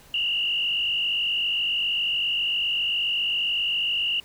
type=tone with frequency modulation; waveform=sine; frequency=2845 Hz; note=F7; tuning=31 cents sharp; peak=-22 dBFS; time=0.14-4.2 s; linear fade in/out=2 ms; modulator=47.4 Hz; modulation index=2.1; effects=pink hiss -52 dBFS RMS until 4.24 s